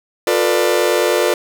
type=chord; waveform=40% pulse; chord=B half-diminished seventh; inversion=second; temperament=just; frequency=355.6 / 444.5 / 493.9 / 592.7 Hz; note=F4 / A4 / B4 / D5; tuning=+31 / +18 / 0 / +16 cents; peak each=-18 dBFS; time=0.27-1.34 s; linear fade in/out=2 ms; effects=none